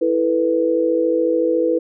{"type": "chord", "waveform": "sine", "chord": "E suspended fourth", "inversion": "none", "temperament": "equal", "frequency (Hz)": [329.6, 440, 493.9], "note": ["E4", "A4", "B4"], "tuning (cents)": [0, 0, 0], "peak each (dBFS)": [-19, -23, -17], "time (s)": [0.01, 1.79], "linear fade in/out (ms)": 10, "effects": []}